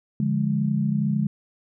sine chord, D diminished, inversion none, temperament equal with one note detuned, 145.57 / 174.61 / 207.7 Hz, D3 / F3 / Ab3, -15 / 0 / 0 cents, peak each -24 / -28 / -23 dBFS, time 0.2-1.27 s, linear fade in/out 2 ms, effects none

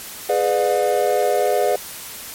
triangle chord, G# diminished seventh, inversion none, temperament just, 415.3 / 498.4 / 598 / 717.6 Hz, G#4 / B4 / D5 / F5, 0 / +16 / +31 / +47 cents, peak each -19 dBFS, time 0.29-1.76 s, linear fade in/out 5 ms, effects white hiss -34 dBFS RMS until 2.34 s + MP3 64 kbps

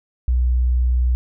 sine tone, 61.74 Hz, B1, in tune, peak -14 dBFS, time 0.28-1.15 s, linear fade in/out 0 ms, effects none

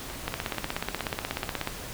two click trains, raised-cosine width 0.3 ms, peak -12 / -23 dBFS, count 24 / 7, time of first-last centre 0.28-1.674 / 0.1-1.439 s, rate 16.5 / 4.48 Hz, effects pink hiss -39 dBFS RMS until 1.93 s

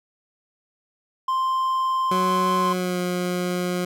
triangle tone, 1046.5 Hz, C6, in tune, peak -18 dBFS, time 1.28-2.73 s, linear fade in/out 5 ms
20% pulse tone with pitch glide, 185 to 179.22 Hz, F#3 to F3, 0 to +45 cents, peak -18 dBFS, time 2.11-3.85 s, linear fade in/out 5 ms, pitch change -55 cents, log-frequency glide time 2.59-2.98 s
effects none

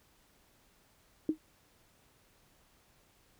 sine tone with exponential decay, 312.5 Hz, D#4, 8 cents sharp, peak -22 dBFS, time 1.29-1.38 s, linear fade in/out 2 ms, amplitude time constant 18 ms, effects pink hiss -67 dBFS RMS until 3.39 s

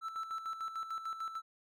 triangle tone with tremolo, 1323 Hz, E6, 6 cents sharp, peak -34 dBFS, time 0.01-1.42 s, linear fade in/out 50 ms, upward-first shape square, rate 6.7 Hz, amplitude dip 60%, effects none

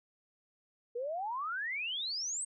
sine exponential sweep, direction up, 460.7 to 8550 Hz, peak -34 dBFS, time 0.95-2.45 s, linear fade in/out 10 ms, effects none

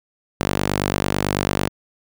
sawtooth tone with high-pass filter, 49.04 Hz, G1, 1 cent sharp, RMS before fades -22 dBFS, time 0.4-1.69 s, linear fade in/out 10 ms, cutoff 140 Hz, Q 0.54, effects none

